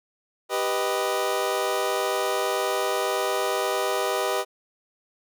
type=chord; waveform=25% pulse; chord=G augmented; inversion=none; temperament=equal; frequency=392 / 493.9 / 622.3 Hz; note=G4 / B4 / D#5; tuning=0 / 0 / 0 cents; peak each=-24 dBFS; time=0.49-4.45 s; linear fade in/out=50 ms; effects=none